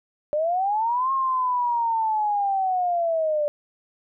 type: linear two-way sweep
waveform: sine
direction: up then down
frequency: 583 to 1079 to 583 Hz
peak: -20 dBFS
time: 0.33-3.48 s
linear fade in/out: 0 ms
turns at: 1.12 s
effects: none